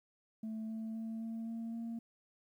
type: tone with pitch steps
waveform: sine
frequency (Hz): 220 / 222 / 224.1 / 226.2 / 228.3 / 230.4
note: A3 / A3 / A3 / A3 / A#3 / A#3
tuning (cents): 0 / +16 / +32 / +48 / -36 / -20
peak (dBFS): -36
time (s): 0.43-1.99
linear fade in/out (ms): 5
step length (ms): 260
effects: tanh soft clip ceiling -37 dBFS + 12-bit